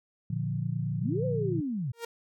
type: chord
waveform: sine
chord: Bb major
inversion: none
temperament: equal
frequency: 116.54 / 146.83 / 174.61 Hz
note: Bb2 / D3 / F3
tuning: 0 / 0 / 0 cents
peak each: -32 / -32 / -34 dBFS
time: 0.3-1.61 s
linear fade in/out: 5 ms
type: linear two-way sweep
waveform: sine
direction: up then down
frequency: 110 to 523.3 to 110 Hz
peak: -29 dBFS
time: 0.99-1.92 s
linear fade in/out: 10 ms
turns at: 1.25 s
type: tone with exponential growth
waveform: sawtooth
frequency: 466.2 Hz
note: A#4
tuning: in tune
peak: -27 dBFS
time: 1.93-2.05 s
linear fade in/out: 5 ms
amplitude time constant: 25 ms
effects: none